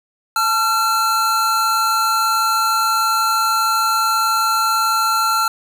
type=tone pair together; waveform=square; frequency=875 / 1364.6 Hz; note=A5 / F6; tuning=-10 / -41 cents; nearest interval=minor sixth; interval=769 cents; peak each=-23 / -16 dBFS; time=0.36-5.48 s; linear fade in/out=2 ms; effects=none